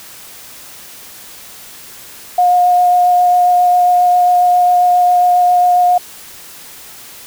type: tone with vibrato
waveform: sine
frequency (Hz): 716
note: F5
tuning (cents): +43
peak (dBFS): -7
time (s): 2.38-5.98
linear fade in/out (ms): 5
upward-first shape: sine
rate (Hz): 7.4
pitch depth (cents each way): 9
effects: white hiss -35 dBFS RMS until 7.26 s